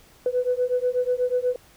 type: beating tone pair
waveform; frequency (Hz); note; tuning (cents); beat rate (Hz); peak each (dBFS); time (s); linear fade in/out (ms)
sine; 493.9 / 502.1; B4 / B4; 0 / +29; 8.2; -23; 0.26-1.56; 2
effects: tanh soft clip ceiling -13 dBFS + pink hiss -54 dBFS RMS until 1.76 s